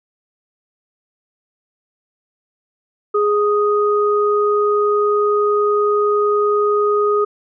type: tone pair together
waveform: sine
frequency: 415.3 / 1244.5 Hz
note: G#4 / D#6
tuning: 0 / 0 cents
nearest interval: octave + perfect fifth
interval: 1900 cents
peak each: -14 / -18 dBFS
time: 3.14-7.25 s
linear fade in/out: 10 ms
effects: none